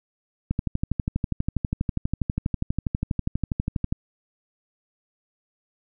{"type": "click train", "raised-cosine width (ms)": 5, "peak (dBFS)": -11, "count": 43, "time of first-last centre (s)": [0.51, 3.925], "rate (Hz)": 12.3, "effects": []}